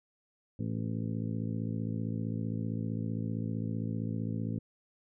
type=harmonic tone with a mistuned harmonic; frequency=55.4 Hz; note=A1; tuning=13 cents sharp; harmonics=2 / 3 / 4 / 5 / 6 / 7 / 8 / 9; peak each=-35 / -38 / -37 / -41 / -52 / -52 / -51 / -51 dBFS; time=0.59-4.59 s; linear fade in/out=5 ms; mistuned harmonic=7; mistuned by=-57 cents; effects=none